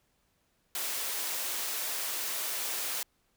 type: high-pass noise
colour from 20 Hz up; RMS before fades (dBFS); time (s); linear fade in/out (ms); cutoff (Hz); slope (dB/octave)
white; -34; 0.75-3.03; 2; 380; 12
effects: pink hiss -73 dBFS RMS until 3.36 s